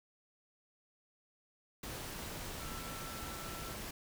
sine tone in noise, 1338 Hz, E6, 25 cents sharp, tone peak -50 dBFS, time 2.6-3.75 s, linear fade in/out 5 ms, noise pink, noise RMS -44 dBFS, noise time 1.83-3.91 s, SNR -9 dB, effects none

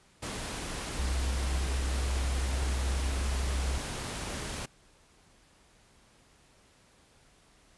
pink noise, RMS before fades -37 dBFS, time 0.22-4.66 s, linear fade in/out 10 ms
sine tone with pitch glide, 65.41 to 65.9 Hz, C2 to C2, 0 to +13 cents, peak -28 dBFS, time 0.99-3.78 s, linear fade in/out 0 ms, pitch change +13 cents, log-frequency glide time 1.14-3.35 s
effects pink hiss -62 dBFS RMS until 7.77 s + resampled to 24000 Hz

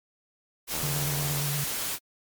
white noise, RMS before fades -31 dBFS, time 0.67-1.99 s, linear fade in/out 50 ms
click train, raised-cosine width 1 ms, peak -24 dBFS, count 54, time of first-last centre 0.74-1.398 s, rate 80.5 Hz
triangle tone with vibrato, 143.9 Hz, D3, 35 cents flat, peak -27 dBFS, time 0.83-1.64 s, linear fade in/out 0 ms, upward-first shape triangle, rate 8.6 Hz, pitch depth 42 cents each way
effects MP3 96 kbps

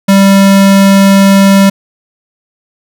square tone, 196 Hz, G3, in tune, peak -3 dBFS, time 0.08-1.7 s, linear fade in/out 10 ms, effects none

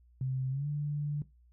sine tone with pitch glide, 130.81 to 146.83 Hz, C3 to D3, 0 to 0 cents, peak -30 dBFS, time 0.21-1.22 s, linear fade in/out 2 ms, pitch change +200 cents, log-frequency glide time 0.5-0.67 s, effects noise-tail reverb RT60 0.2 s tail -17 dB re dry + added 60 Hz sine -59 dBFS peak until 1.52 s

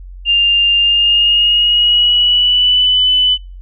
sine tone with pitch glide, 2800 to 3001 Hz, F7 to F#7, +4 to +24 cents, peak -8 dBFS, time 0.25-3.38 s, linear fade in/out 50 ms, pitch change +120 cents, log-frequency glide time 0.79-2.93 s, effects noise-tail reverb RT60 0.3 s tail -26 dB re dry + added 45 Hz sine -29 dBFS peak until 3.61 s

